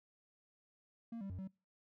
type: tone with pitch steps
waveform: triangle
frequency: 230.7 / 195.8 / 91.4 / 190.3 Hz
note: A#3 / G3 / F#2 / F#3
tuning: -18 / -2 / -21 / +49 cents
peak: -40 dBFS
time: 1.12-1.476 s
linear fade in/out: 5 ms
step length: 89 ms
effects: noise-tail reverb RT60 0.3 s tail -25 dB re dry